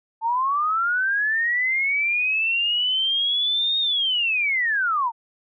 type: linear two-way sweep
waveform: sine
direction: up then down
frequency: 880 to 3729 to 880 Hz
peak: -19 dBFS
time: 0.21-5.12 s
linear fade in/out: 50 ms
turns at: 3.79 s
effects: none